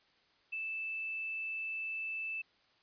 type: tone with ADSR envelope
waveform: sine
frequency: 2637 Hz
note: E7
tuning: in tune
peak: -34 dBFS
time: 0.52-2.42 s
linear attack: 14 ms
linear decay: 3 ms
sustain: -2 dB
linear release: 9 ms
effects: white hiss -69 dBFS RMS until 2.82 s + resampled to 11025 Hz